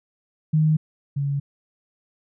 sine tone pair in turn, 155.4 / 140.88 Hz, D#3 / C#3, -2 / +28 cents, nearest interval major second, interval 170 cents, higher first, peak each -15 / -21 dBFS, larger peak first, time 0.53-0.77 / 1.16-1.4 s, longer neither, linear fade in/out 10 ms, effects none

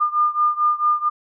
sine beating tone pair, 1206 / 1210.5 Hz, D6 / D#6, +46 / -48 cents, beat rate 4.5 Hz, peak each -18 / -20 dBFS, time 0-1.1 s, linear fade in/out 20 ms, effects none

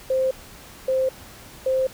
sine tone bursts, 523.3 Hz, C5, in tune, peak -18 dBFS, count 3, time 0.1-1.87 s, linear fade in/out 5 ms, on 210 ms, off 570 ms, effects pink hiss -44 dBFS RMS until 1.93 s

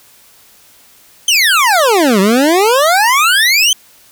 25% pulse exponential two-way sweep, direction down then up, 3183 to 185.3 to 3183 Hz, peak -4 dBFS, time 1.28-3.73 s, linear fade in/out 2 ms, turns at 2.2 s, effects white hiss -45 dBFS RMS until 4.11 s

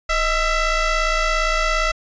20% pulse ring-modulated tone, 659.3 Hz, E5, in tune, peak -9 dBFS, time 0.09-1.92 s, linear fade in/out 10 ms, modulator 688 Hz, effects resampled to 16000 Hz

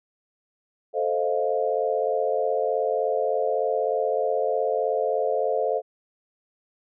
sine chord, F dominant seventh, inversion first, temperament equal, 440 / 523.3 / 622.3 / 698.5 Hz, A4 / C5 / Eb5 / F5, 0 / 0 / 0 / 0 cents, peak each -26 / -26 / -28 / -28 dBFS, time 0.93-5.82 s, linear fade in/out 50 ms, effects none

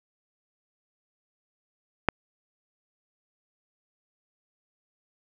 click, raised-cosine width 0.5 ms, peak -4 dBFS, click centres 2.087 s, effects none

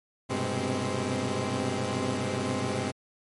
15% pulse tone cluster, 97.7 / 122.1 / 129.3 / 209 / 260.8 Hz, G2 / B2 / C3 / G#3 / C4, -5 / -19 / -20 / +11 / -5 cents, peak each -28 dBFS, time 0.29-2.92 s, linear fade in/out 20 ms, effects MP3 48 kbps

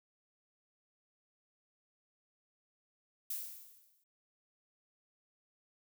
violet noise with exponential decay, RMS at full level -37 dBFS, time 3.3-4.04 s, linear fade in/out 5 ms, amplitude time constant 160 ms, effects none

